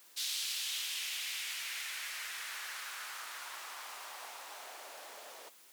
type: noise with band-pass filter sweep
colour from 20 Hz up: blue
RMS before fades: -42 dBFS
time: 0.16-5.5 s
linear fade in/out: 20 ms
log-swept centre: 3900 to 530 Hz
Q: 1.8
effects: white hiss -60 dBFS RMS until 5.72 s + high-pass 300 Hz 12 dB/octave